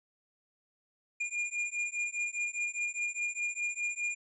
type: beating tone pair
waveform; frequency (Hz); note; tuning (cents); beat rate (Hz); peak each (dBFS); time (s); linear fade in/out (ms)
square; 2416 / 2420.9; D7 / D#7; +48 / -48; 4.9; -36 / -36; 1.2-4.15; 10
effects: resampled to 24000 Hz